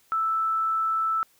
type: tone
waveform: sine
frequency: 1318.5 Hz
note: E6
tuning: in tune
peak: -22 dBFS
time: 0.12-1.23 s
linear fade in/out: 0 ms
effects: white hiss -62 dBFS RMS until 1.39 s